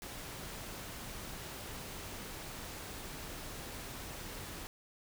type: noise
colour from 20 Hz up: pink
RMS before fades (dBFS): -45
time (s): 0.02-4.67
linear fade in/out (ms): 0
effects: none